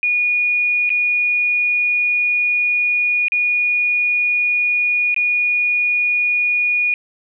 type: tone with dropouts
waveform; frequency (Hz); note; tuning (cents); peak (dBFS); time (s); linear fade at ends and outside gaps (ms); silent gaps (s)
sine; 2450; D#7; -27; -14; 0.03-6.94; 1; 0.893-0.902 / 3.283-3.32 / 5.144-5.163
effects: none